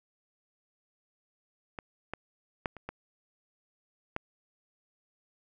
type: clicks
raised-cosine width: 0.5 ms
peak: -23 / -20 / -15 / -30 / -22 / -17 dBFS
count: 6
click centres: 1.788 / 2.136 / 2.658 / 2.767 / 2.89 / 4.164 s
effects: none